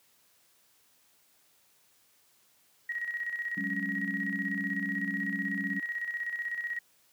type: tone with tremolo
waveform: sine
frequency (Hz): 1898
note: A#6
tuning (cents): +31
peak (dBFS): -30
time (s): 2.89-6.79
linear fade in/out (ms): 5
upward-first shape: square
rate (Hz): 16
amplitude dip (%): 55
type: chord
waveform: sine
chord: F# suspended second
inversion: none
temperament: equal with one note detuned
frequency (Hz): 185 / 204.1 / 277.2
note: F#3 / G#3 / C#4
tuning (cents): 0 / -30 / 0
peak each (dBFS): -38 / -37 / -37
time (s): 3.57-5.8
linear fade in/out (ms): 5
effects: white hiss -66 dBFS RMS until 7.12 s + high-pass 80 Hz 12 dB/octave